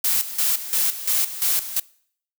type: noise with tremolo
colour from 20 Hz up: blue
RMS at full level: -20 dBFS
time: 0.04-1.8 s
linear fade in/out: 5 ms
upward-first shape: square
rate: 2.9 Hz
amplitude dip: 75%
effects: noise-tail reverb RT60 0.6 s tail -23 dB re dry